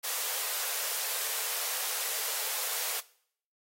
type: high-pass noise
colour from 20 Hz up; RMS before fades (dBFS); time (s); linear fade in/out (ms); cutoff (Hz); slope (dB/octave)
white; -33; 0.03-3.01; 20; 420; 96
effects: noise-tail reverb RT60 0.6 s tail -20 dB re dry + AAC 48 kbps